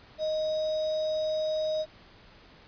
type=tone with sample-and-hold; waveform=sine; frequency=622.3 Hz; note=D#5; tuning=in tune; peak=-26 dBFS; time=0.18-1.86 s; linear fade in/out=50 ms; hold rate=4410 Hz; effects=pink hiss -54 dBFS RMS until 2.67 s + resampled to 11025 Hz